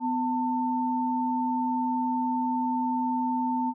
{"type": "tone pair together", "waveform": "sine", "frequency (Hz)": [251.1, 894.8], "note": ["B3", "A5"], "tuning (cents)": [29, 29], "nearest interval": "octave + minor seventh", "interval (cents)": 2200, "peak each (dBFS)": -27, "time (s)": [0, 3.74], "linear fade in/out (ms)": 50, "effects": []}